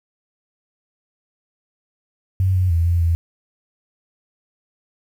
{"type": "tone with pitch steps", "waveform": "sine", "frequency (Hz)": [94.2, 91.9, 83.6, 86, 83.7], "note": ["F#2", "F#2", "E2", "F2", "E2"], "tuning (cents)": [32, -11, 25, -26, 27], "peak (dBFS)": -14, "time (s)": [2.4, 3.15], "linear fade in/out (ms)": 0, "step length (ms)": 150, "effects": ["8-bit"]}